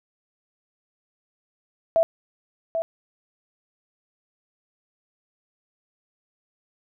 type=tone with echo; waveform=sine; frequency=659.3 Hz; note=E5; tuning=in tune; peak=-15 dBFS; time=1.96-2.03 s; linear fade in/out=0 ms; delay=790 ms; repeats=1; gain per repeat=-7 dB; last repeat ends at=2.82 s; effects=none